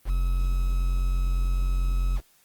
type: tone with quantisation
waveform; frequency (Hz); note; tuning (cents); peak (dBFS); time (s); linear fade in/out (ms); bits
triangle; 44.56; F1; +36; -19; 0.05-2.21; 50; 7
effects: white hiss -61 dBFS RMS until 2.44 s + Opus 32 kbps